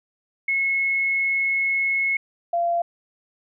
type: tone pair in turn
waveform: sine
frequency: 2181 / 687 Hz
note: C#7 / F5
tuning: -29 / -29 cents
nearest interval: octave + minor sixth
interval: 2000 cents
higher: first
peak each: -19 dBFS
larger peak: neither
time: 0.48-2.17 / 2.53-2.82 s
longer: first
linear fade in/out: 5 ms
effects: none